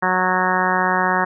harmonic tone, 184.1 Hz, F#3, 8 cents flat, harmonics 1 / 2 / 3 / 4 / 5 / 6 / 7 / 8 / 9 / 10, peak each -26 / -27 / -28 / -24 / -22 / -23 / -27 / -26 / -24 / -26 dBFS, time 0.02-1.25 s, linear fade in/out 10 ms, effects none

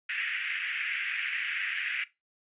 white band-pass noise, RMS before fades -33 dBFS, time 0.09-2.04 s, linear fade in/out 5 ms, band 1600 to 2700 Hz, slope 48 dB/octave, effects noise-tail reverb RT60 0.2 s tail -17 dB re dry + resampled to 8000 Hz

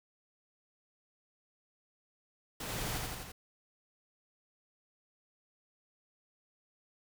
pink noise with echo, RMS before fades -40 dBFS, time 2.6-2.98 s, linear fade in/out 5 ms, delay 85 ms, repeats 4, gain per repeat -2 dB, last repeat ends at 3.32 s, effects none

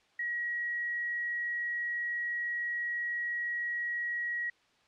sine tone, 1907 Hz, A#6, 39 cents sharp, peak -31 dBFS, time 0.19-4.5 s, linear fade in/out 5 ms, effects white hiss -67 dBFS RMS until 4.87 s + low-pass 4000 Hz 12 dB/octave

